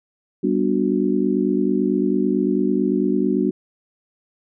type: chord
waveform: sine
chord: G major seventh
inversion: none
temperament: just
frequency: 196 / 245 / 294 / 367.5 Hz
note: G3 / B3 / D4 / F#4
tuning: 0 / -14 / +2 / -12 cents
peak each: -22 dBFS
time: 0.43-3.51 s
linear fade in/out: 10 ms
effects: none